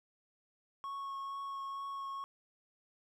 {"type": "tone with vibrato", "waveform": "triangle", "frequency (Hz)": 1100, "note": "C#6", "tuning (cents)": -14, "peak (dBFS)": -37, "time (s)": [0.84, 2.24], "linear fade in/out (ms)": 0, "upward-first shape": "triangle", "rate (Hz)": 2.2, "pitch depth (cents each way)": 12, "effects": []}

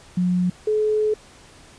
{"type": "tone pair in turn", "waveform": "sine", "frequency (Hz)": [179.9, 427.9], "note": ["F#3", "A4"], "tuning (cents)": [-48, -48], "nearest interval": "octave + minor third", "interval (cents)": 1500, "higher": "second", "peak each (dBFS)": -17, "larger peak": "neither", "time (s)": [[0.17, 0.5], [0.67, 1.14]], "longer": "second", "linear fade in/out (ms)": 5, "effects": ["pink hiss -48 dBFS RMS until 1.78 s", "resampled to 22050 Hz"]}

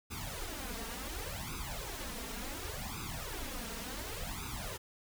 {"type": "noise with flanger", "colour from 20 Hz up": "pink", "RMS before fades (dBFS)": -41, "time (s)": [0.1, 4.78], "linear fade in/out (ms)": 20, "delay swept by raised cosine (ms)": [0.8, 4.4], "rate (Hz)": 0.69, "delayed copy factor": 0.95, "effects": []}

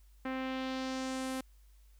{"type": "tone with low-pass filter sweep", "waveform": "sawtooth", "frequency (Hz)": 261.6, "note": "C4", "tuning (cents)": 0, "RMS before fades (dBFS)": -37, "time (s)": [0.25, 1.41], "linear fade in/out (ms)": 5, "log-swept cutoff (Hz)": [2000, 12000], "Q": 1.5, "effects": ["added 50 Hz sine -57 dBFS peak until 1.99 s", "white hiss -72 dBFS RMS until 1.99 s"]}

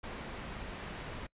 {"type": "low-pass noise", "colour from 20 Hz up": "pink", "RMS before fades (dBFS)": -43, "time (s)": [0.03, 1.27], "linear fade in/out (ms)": 10, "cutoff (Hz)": 3200, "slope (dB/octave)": 12, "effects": ["noise-tail reverb RT60 0.1 s tail -23 dB re dry", "resampled to 8000 Hz"]}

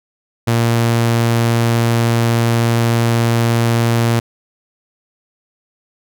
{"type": "tone", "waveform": "sawtooth", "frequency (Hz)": 116.54, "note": "A#2", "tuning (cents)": 0, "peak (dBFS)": -8, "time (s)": [0.47, 4.2], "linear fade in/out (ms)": 10, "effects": []}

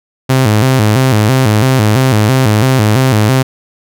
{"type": "tone with vibrato", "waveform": "sawtooth", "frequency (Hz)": 118.2, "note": "A#2", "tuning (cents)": 24, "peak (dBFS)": -3, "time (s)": [0.29, 3.43], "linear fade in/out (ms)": 10, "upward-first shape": "square", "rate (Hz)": 3, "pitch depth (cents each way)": 180, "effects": []}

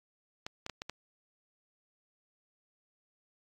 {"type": "clicks", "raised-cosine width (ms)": 0.2, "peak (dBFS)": -21, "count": 5, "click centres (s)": [0.465, 0.664, 0.697, 0.819, 0.896], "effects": ["AAC 64 kbps"]}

